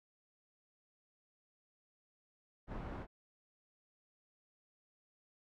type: low-pass noise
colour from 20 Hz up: pink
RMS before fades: -44 dBFS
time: 2.67-3.07 s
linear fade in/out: 50 ms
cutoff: 1200 Hz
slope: 12 dB/octave
effects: none